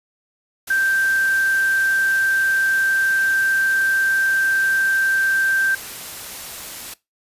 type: tone in noise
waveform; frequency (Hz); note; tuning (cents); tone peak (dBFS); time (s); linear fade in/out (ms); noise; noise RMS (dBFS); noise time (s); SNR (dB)
sine; 1568; G6; 0; -15; 0.7-5.75; 5; white; -33; 0.67-6.94; +15
effects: noise-tail reverb RT60 0.2 s tail -20 dB re dry + resampled to 32000 Hz

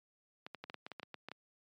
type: clicks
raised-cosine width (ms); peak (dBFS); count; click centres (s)
0.3; -28; 12; 0.465 / 0.547 / 0.64 / 0.699 / 0.743 / 0.865 / 0.917 / 0.997 / 1.031 / 1.143 / 1.286 / 1.316
effects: high-pass 150 Hz 12 dB/octave + MP3 96 kbps

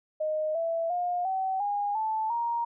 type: tone with pitch steps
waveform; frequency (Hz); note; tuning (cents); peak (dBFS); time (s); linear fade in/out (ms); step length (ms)
sine; 619 / 663.4 / 711 / 762.1 / 816.8 / 875.4 / 938.2; D#5 / E5 / F5 / G5 / G#5 / A5 / A#5; -9 / +11 / +31 / -49 / -29 / -9 / +11; -26; 0.2-2.65; 10; 350
effects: none

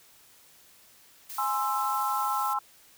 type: noise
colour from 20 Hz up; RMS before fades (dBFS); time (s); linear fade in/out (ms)
blue; -40; 1.29-2.54; 10
type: chord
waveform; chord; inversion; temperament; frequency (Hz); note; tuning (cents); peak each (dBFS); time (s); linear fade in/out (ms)
sine; Ab augmented; none; equal with one note detuned; 830.6 / 1046.5 / 1326.9; Ab5 / C6 / E6; 0 / 0 / +11; -30; 1.38-2.59; 5
effects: white hiss -57 dBFS RMS until 2.97 s

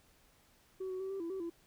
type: tone with pitch steps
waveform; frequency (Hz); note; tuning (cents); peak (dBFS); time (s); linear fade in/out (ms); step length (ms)
sine; 377.6 / 372 / 382.7 / 389.7 / 334.9 / 382.7 / 337.7; F#4 / F#4 / G4 / G4 / E4 / G4 / E4; +35 / +9 / -42 / -10 / +27 / -42 / +42; -35; 0.8-1.5; 10; 100
effects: tanh soft clip ceiling -35 dBFS + pink hiss -67 dBFS RMS until 1.66 s

